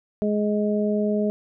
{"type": "harmonic tone", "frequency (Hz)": 209.3, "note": "G#3", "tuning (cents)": 14, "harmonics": [1, 2, 3], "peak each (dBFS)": [-22, -25, -27], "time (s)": [0.22, 1.3], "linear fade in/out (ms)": 0, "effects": []}